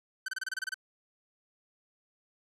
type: tone bursts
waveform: 45% pulse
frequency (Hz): 1535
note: G6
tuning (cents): -37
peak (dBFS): -32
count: 10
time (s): 0.26-0.743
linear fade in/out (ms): 5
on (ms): 24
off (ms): 27
effects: low-pass 10000 Hz 12 dB/octave